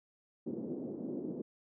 pink band-pass noise, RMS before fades -40 dBFS, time 0.46-1.42 s, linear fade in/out 10 ms, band 220 to 380 Hz, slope 24 dB/octave, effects none

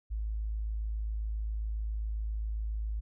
sine tone, 53.7 Hz, A1, 41 cents flat, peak -31 dBFS, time 0.1-3.01 s, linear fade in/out 20 ms, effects none

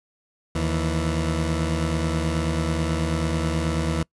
20% pulse tone pair together, 77.68 / 164.6 Hz, D#2 / E3, -2 / -2 cents, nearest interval octave + minor second, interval 1300 cents, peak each -19 / -21 dBFS, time 0.55-4.03 s, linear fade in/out 5 ms, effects noise-tail reverb RT60 0.1 s tail -25 dB re dry + resampled to 24000 Hz

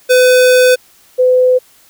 square / sine tone pair in turn, 504 / 506.2 Hz, B4 / B4, +35 / +43 cents, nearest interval unison, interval 8 cents, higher second, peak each -6 dBFS, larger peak neither, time 0.09-0.76 / 1.18-1.59 s, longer first, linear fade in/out 20 ms, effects white hiss -47 dBFS RMS until 1.89 s

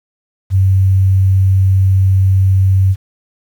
sine tone, 95.5 Hz, G2, 45 cents flat, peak -7 dBFS, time 0.5-2.96 s, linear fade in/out 50 ms, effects 7-bit

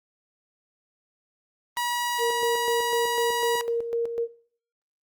sawtooth tone, 964 Hz, B5, 42 cents flat, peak -21 dBFS, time 1.77-3.61 s, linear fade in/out 0 ms
sine tone with tremolo, 466.2 Hz, A#4, in tune, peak -22 dBFS, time 2.18-4.28 s, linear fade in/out 50 ms, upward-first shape square, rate 4 Hz, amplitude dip 55%
effects noise-tail reverb RT60 0.5 s tail -18 dB re dry + Opus 32 kbps

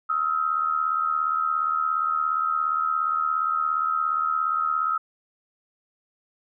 sine tone pair together, 1273.8 / 1351 Hz, D#6 / E6, +40 / +42 cents, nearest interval minor second, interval 102 cents, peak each -23 / -26 dBFS, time 0.09-4.98 s, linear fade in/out 10 ms, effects none

